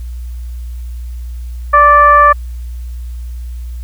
sine tone with frequency modulation, 1170 Hz, D6, 7 cents flat, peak -3 dBFS, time 1.73-2.33 s, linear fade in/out 10 ms, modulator 585 Hz, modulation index 0.68, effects added 60 Hz sine -21 dBFS peak until 3.83 s + white hiss -48 dBFS RMS until 3.83 s

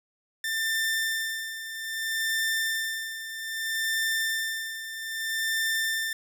sawtooth tone with tremolo, 1789 Hz, A6, 28 cents sharp, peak -21 dBFS, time 0.44-6.13 s, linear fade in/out 2 ms, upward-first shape sine, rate 0.62 Hz, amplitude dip 70%, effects none

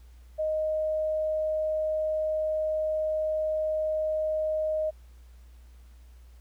sine tone, 622.3 Hz, D#5, in tune, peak -25 dBFS, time 0.38-4.91 s, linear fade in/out 20 ms, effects added 60 Hz sine -48 dBFS peak until 6.4 s + pink hiss -65 dBFS RMS until 6.4 s

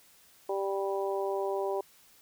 harmonic tone, 196 Hz, G3, in tune, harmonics 2 / 3 / 4 / 5, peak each -31 / -35 / -37 / -39 dBFS, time 0.49-1.81 s, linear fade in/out 5 ms, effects white hiss -60 dBFS RMS until 2.21 s

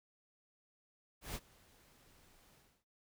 pink noise with ADSR envelope, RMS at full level -42 dBFS, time 1.21-2.85 s, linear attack 140 ms, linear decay 45 ms, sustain -24 dB, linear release 290 ms, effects none

